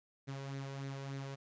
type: tone with flanger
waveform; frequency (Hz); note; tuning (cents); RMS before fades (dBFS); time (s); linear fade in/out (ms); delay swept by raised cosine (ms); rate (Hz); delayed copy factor
sawtooth; 137; C#3; -20; -43; 0.27-1.36; 20; 0.48 to 2.08; 3.4; +0.5
effects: resampled to 16000 Hz + 13-bit